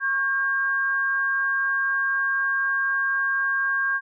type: tone pair together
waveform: sine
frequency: 1100 / 1604 Hz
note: C#6 / G6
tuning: -14 / +39 cents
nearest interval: perfect fifth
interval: 653 cents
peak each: -29 / -21 dBFS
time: 0-4.01 s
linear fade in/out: 50 ms
effects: none